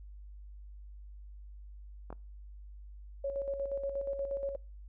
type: clicks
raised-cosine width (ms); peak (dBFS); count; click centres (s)
1; -30; 2; 2.104 / 2.127
type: tone with tremolo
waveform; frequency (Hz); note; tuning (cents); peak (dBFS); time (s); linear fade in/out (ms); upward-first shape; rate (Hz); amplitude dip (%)
sine; 554.4; C#5; 0; -31; 3.24-4.56; 5; square; 8.4; 50
effects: noise-tail reverb RT60 0.4 s tail -26 dB re dry + added 50 Hz sine -46 dBFS peak until 4.88 s